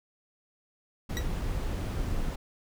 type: noise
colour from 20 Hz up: brown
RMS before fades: -31 dBFS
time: 1.09-2.36 s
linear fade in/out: 10 ms
type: tone with exponential decay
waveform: 20% pulse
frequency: 1934 Hz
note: B6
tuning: 37 cents flat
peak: -24 dBFS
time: 1.17-1.26 s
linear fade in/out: 0 ms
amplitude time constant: 18 ms
effects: none